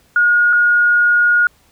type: tone pair in turn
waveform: sine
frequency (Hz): 1437 / 1437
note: F6 / F6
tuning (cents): +49 / +49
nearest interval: unison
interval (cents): 0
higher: neither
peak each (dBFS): -9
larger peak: neither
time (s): 0.16-0.53 / 0.53-1.47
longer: second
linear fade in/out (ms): 2
effects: pink hiss -54 dBFS RMS until 1.71 s